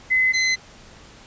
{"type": "tone pair in turn", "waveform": ["sine", "sawtooth"], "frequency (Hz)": [2036, 2044], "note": ["C7", "C7"], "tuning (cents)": [-48, -41], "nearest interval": "unison", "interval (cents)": 7, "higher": "second", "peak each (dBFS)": [-15, -14], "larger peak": "second", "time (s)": [[0.1, 0.33], [0.33, 0.56]], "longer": "neither", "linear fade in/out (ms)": 20, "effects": ["pink hiss -46 dBFS RMS until 1.26 s", "resampled to 16000 Hz"]}